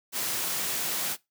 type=high-pass noise; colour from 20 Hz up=white; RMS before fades=-30 dBFS; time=0.12-1.17 s; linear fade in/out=50 ms; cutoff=110 Hz; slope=48 dB/octave; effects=noise-tail reverb RT60 0.2 s tail -21 dB re dry